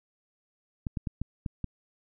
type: clicks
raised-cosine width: 5 ms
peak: -19 dBFS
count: 6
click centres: 0.868 / 0.972 / 1.072 / 1.216 / 1.462 / 1.643 s
effects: none